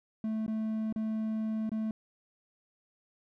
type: tone with dropouts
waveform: triangle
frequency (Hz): 219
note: A3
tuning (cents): -8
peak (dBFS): -28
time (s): 0.24-1.91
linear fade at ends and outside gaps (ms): 2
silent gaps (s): 0.464-0.479 / 0.926-0.96 / 1.694-1.717
effects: none